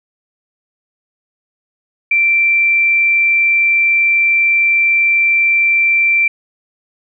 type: tone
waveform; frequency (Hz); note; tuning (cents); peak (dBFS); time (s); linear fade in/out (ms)
sine; 2349; D7; 0; -9; 2.11-6.28; 5
effects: none